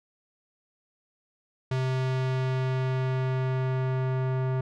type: tone with low-pass filter sweep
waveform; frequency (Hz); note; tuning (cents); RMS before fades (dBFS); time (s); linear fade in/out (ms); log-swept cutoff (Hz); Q
square; 130.1; C3; -9; -27; 1.71-4.61; 5; 4900 to 1400; 0.71
effects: none